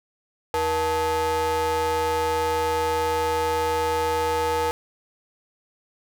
square ring-modulated tone, 198.7 Hz, G3, 24 cents sharp, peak -19 dBFS, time 0.54-4.71 s, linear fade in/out 0 ms, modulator 677 Hz, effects none

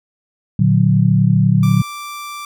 sine chord, Bb augmented, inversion none, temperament equal with one note detuned, 116.54 / 148.62 / 185 Hz, Bb2 / D3 / F#3, 0 / +21 / 0 cents, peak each -14 dBFS, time 0.59-1.82 s, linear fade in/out 5 ms
sawtooth tone, 1174 Hz, D6, 1 cent flat, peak -23 dBFS, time 1.63-2.45 s, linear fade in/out 2 ms
effects none

